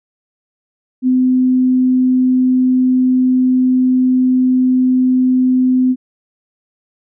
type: tone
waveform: sine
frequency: 255.2 Hz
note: C4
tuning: 43 cents flat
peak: -9 dBFS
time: 1.02-5.96 s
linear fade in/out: 50 ms
effects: none